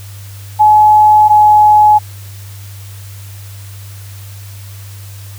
sine tone pair in turn, 850 / 845.3 Hz, G#5 / G#5, +40 / +30 cents, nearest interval unison, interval 10 cents, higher first, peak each -3 dBFS, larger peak neither, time 0.59-1.29 / 1.29-1.99 s, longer neither, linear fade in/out 20 ms, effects added 99 Hz sine -28 dBFS peak until 5.38 s + white hiss -38 dBFS RMS until 5.38 s

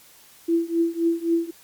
sine tone with tremolo, 334.7 Hz, E4, 26 cents sharp, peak -15 dBFS, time 0.48-1.51 s, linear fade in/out 10 ms, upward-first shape triangle, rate 3.8 Hz, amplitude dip 95%, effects white hiss -51 dBFS RMS until 1.63 s + MP3 96 kbps

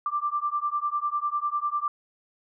sine beating tone pair, 1174.7 / 1184.7 Hz, D6 / D6, 0 / +15 cents, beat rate 10 Hz, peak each -28 dBFS, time 0.06-1.88 s, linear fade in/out 2 ms, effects none

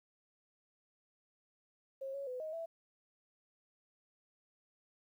sine tone with pitch steps, 539 / 556 / 504 / 627 / 661 Hz, C#5 / C#5 / B4 / D#5 / E5, -49 / +5 / +35 / +13 / +5 cents, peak -39 dBFS, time 2.01-2.66 s, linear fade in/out 10 ms, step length 130 ms, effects 12-bit

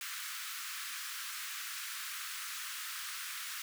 pink high-pass noise, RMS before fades -42 dBFS, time 0.01-3.62 s, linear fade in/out 2 ms, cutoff 1200 Hz, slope 48 dB/octave, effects none

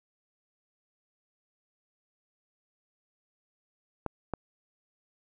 clicks, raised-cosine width 1 ms, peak -17 dBFS, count 2, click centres 4.063 / 4.337 s, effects none

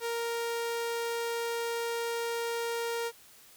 sawtooth tone, 466.2 Hz, A#4, in tune, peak -27 dBFS, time 0-3.12 s, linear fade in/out 50 ms, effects white hiss -56 dBFS RMS until 3.56 s

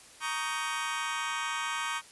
25% pulse chord, Eb dominant seventh, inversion second, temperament just, 933.4 / 1120.1 / 1244.5 / 1555.6 Hz, Bb5 / Db6 / Eb6 / G6, +2 / +18 / 0 / -14 cents, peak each -33 dBFS, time 0.2-2.02 s, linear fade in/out 50 ms, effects white hiss -53 dBFS RMS until 2.11 s + resampled to 24000 Hz

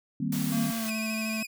sine chord, C minor seventh, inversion first, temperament equal, 155.56 / 196 / 233.1 / 261.6 Hz, Eb3 / G3 / Bb3 / C4, 0 / 0 / 0 / 0 cents, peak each -32 dBFS, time 0.2-0.71 s, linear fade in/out 5 ms
white noise, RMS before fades -37 dBFS, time 0.32-0.9 s, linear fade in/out 5 ms
square tone with pitch glide, 227.9 to 219.5 Hz, A#3 to A3, -39 to -4 cents, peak -31 dBFS, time 0.52-1.43 s, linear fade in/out 5 ms, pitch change -65 cents, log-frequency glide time 0.77-0.88 s
sawtooth tone with vibrato, 2489 Hz, D#7, in tune, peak -30 dBFS, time 0.87-1.47 s, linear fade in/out 20 ms, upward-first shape square, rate 13 Hz, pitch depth 38 cents each way
effects none

